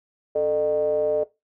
triangle ring-modulated tone, 82 Hz, E2, 9 cents flat, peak -14 dBFS, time 0.35-1.24 s, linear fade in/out 10 ms, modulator 523 Hz, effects noise-tail reverb RT60 0.2 s tail -17 dB re dry

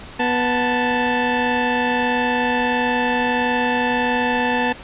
20% pulse tone pair together, 245.5 / 880 Hz, B3 / A5, -10 / 0 cents, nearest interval octave + minor seventh, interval 2210 cents, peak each -15 dBFS, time 0.19-4.73 s, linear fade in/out 10 ms, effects pink hiss -38 dBFS RMS until 4.83 s + resampled to 8000 Hz

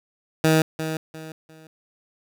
15% pulse tone with echo, 158.5 Hz, D#3, 32 cents sharp, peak -9 dBFS, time 0.44-0.62 s, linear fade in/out 2 ms, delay 350 ms, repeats 3, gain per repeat -10 dB, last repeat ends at 1.67 s, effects none

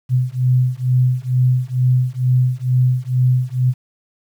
sine beating tone pair, 125.6 / 127.8 Hz, B2 / C3, +30 / -40 cents, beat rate 2.2 Hz, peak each -16 dBFS, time 0.09-3.74 s, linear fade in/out 50 ms, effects 8-bit

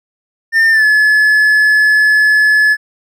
triangle tone with pitch glide, 1805 to 1714.6 Hz, A6 to A6, +44 to -45 cents, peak -5 dBFS, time 0.52-2.77 s, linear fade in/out 50 ms, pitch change -89 cents, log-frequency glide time 0.71-0.85 s, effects none

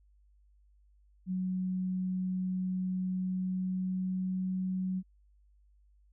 sine tone with pitch glide, 185 to 186.18 Hz, F#3 to F#3, 0 to +11 cents, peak -30 dBFS, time 1.26-5.03 s, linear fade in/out 50 ms, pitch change +11 cents, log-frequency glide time 3.11-4.56 s, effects added 50 Hz sine -61 dBFS peak until 6.12 s

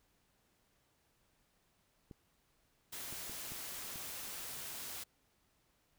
clicks, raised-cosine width 3 ms, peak -38 dBFS, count 5, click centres 2.112 / 3.126 / 3.296 / 3.52 / 3.958 s
white noise, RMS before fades -45 dBFS, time 2.92-5.04 s, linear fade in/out 10 ms
effects pink hiss -75 dBFS RMS until 5.98 s

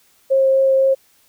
sine tone with vibrato, 535 Hz, C5, 38 cents sharp, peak -11 dBFS, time 0.3-0.95 s, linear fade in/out 20 ms, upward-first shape triangle, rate 3.9 Hz, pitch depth 8 cents each way, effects white hiss -56 dBFS RMS until 1.28 s

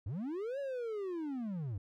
triangle linear two-way sweep, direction up then down, 81.8 to 570 to 88.7 Hz, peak -34 dBFS, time 0.06-1.78 s, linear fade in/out 5 ms, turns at 0.59 s, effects none

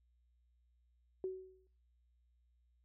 sine tone with exponential decay, 375 Hz, F#4, 23 cents sharp, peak -34 dBFS, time 1.24-1.67 s, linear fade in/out 1 ms, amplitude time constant 92 ms, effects noise-tail reverb RT60 0.4 s tail -21 dB re dry + added 60 Hz sine -70 dBFS peak until 2.84 s

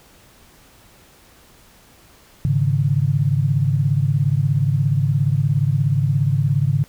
sine chord, Ab suspended fourth, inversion none, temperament equal, 103.83 / 138.59 / 155.56 Hz, Ab2 / Db3 / Eb3, 0 / 0 / 0 cents, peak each -21 / -17 / -22 dBFS, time 2.45-6.84 s, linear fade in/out 0 ms, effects pink hiss -50 dBFS RMS until 6.88 s

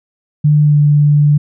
sine tone with pitch glide, 149.3 to 147.07 Hz, D3 to D3, +29 to +3 cents, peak -6 dBFS, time 0.44-1.38 s, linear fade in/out 10 ms, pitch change -26 cents, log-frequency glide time 0.63-0.77 s, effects none

